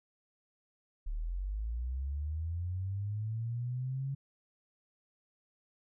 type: linear sweep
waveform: sine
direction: up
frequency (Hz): 35.02 to 138.59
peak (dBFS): -33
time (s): 1.06-4.15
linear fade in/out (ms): 10
effects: none